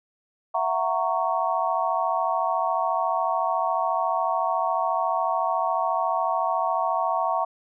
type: chord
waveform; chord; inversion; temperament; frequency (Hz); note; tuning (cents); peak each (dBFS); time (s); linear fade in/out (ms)
sine; F# dominant seventh; third; just; 666 / 740 / 925 / 1110; E5 / F#5 / A#5 / C#6; +18 / 0 / -14 / +2; -27; 0.54-7.45; 10
effects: none